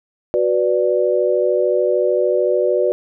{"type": "chord", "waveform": "sine", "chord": "B minor", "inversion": "second", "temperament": "equal", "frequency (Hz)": [370, 493.9, 587.3], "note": ["F#4", "B4", "D5"], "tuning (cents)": [0, 0, 0], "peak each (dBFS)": -18, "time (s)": [0.34, 2.92], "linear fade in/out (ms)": 0, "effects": []}